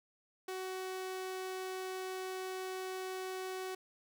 sawtooth tone, 374.5 Hz, F#4, 21 cents sharp, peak -35 dBFS, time 0.48-3.75 s, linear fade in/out 5 ms, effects none

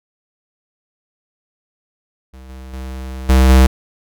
square tone with level steps, 65 Hz, C2, 11 cents flat, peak -36 / -32 / -26 / -8 / -6 dBFS, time 2.33-3.67 s, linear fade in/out 10 ms, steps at 2.49 / 2.73 / 3.29 / 3.49 s, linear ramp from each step 5 ms, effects none

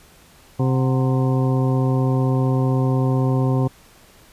harmonic tone with a mistuned harmonic, 130.81 Hz, C3, in tune, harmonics 1 / 2 / 3 / 4 / 6 / 7 / 8, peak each -17 / -23 / -27 / -29 / -33 / -34 / -35 dBFS, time 0.59-3.68 s, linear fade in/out 10 ms, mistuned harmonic 6, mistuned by -100 cents, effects pink hiss -50 dBFS RMS until 4.32 s + resampled to 32000 Hz

